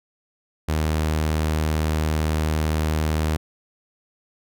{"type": "tone", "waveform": "sawtooth", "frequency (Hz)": 77.78, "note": "D#2", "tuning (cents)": 0, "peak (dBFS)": -16, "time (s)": [0.68, 3.37], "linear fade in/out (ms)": 10, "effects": []}